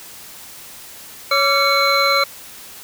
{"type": "tone cluster", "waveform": "triangle", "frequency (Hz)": [557, 1159, 1364, 2220, 4074], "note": ["C#5", "D6", "F6", "C#7", "C8"], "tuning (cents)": [8, -23, -41, 2, -47], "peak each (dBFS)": -18, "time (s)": [1.31, 2.24], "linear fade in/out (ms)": 5, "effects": ["white hiss -38 dBFS RMS until 2.83 s"]}